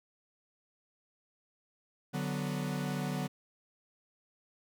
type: chord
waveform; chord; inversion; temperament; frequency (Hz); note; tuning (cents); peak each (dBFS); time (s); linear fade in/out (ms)
45% pulse; B minor; first; equal; 146.83 / 185 / 246.9; D3 / F#3 / B3; 0 / 0 / 0; -36 / -37 / -39; 2.13-3.28; 20
effects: none